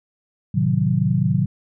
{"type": "chord", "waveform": "sine", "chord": "A diminished seventh", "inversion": "none", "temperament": "equal", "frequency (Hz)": [110, 130.81, 155.56, 185], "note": ["A2", "C3", "Eb3", "Gb3"], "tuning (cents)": [0, 0, 0, 0], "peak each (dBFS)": [-23, -21, -21, -21], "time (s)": [0.54, 1.46], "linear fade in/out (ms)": 10, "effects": []}